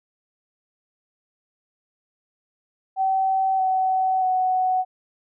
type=tone with pitch steps; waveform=sine; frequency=766 / 754.6 / 743.3 Hz; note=G5 / F#5 / F#5; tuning=-40 / +34 / +8 cents; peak=-18 dBFS; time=2.96-4.85 s; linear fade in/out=50 ms; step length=630 ms; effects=none